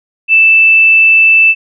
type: tone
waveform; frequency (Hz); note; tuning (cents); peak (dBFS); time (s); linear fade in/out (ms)
sine; 2644; E7; +5; -3; 0.28-1.55; 50
effects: none